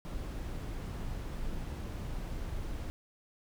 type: noise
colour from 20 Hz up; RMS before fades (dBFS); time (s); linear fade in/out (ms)
brown; -38; 0.05-2.9; 0
effects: none